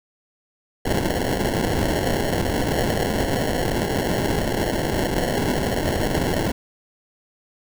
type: noise with sample-and-hold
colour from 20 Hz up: violet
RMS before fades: -22 dBFS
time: 0.85-6.52 s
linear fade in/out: 10 ms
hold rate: 1225 Hz
effects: none